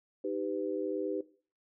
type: chord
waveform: sine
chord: Eb augmented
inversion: none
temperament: equal with one note detuned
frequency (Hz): 311.1 / 392 / 501.6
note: Eb4 / G4 / B4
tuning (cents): 0 / 0 / +27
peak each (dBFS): -37 / -35 / -36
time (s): 0.24-1.21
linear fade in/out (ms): 5
effects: noise-tail reverb RT60 0.4 s tail -17 dB re dry